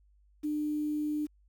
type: tone with quantisation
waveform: sine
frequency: 300 Hz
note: D4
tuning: 37 cents sharp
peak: -29 dBFS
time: 0.43-1.27 s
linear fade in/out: 20 ms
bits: 9
effects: added 50 Hz sine -61 dBFS peak until 1.48 s